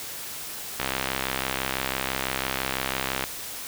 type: click train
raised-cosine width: 0.3 ms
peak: -9 dBFS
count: 162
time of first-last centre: 0.8-3.239 s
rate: 66 Hz
effects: white hiss -36 dBFS RMS until 3.67 s